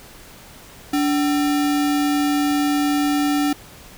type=tone with sample-and-hold; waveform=sine; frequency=290 Hz; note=D4; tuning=22 cents flat; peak=-16 dBFS; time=0.93-3.53 s; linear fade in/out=5 ms; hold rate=1050 Hz; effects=pink hiss -43 dBFS RMS until 3.97 s